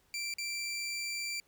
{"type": "tone with dropouts", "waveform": "20% pulse", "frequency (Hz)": 2349, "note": "D7", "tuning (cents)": 0, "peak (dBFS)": -30, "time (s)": [0.14, 1.4], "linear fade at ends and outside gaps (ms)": 1, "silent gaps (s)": [0.339, 0.384], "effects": ["pink hiss -69 dBFS RMS until 1.47 s"]}